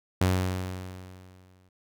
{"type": "tone with exponential decay", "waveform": "sawtooth", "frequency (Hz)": 92.4, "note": "F#2", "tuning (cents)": -2, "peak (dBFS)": -16, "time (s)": [0.21, 1.69], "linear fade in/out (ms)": 5, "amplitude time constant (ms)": 320, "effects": []}